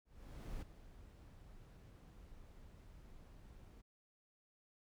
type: noise with ADSR envelope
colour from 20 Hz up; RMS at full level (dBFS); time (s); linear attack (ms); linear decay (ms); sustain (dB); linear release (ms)
brown; -45; 0.05-3.82; 570; 12; -13; 17
effects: none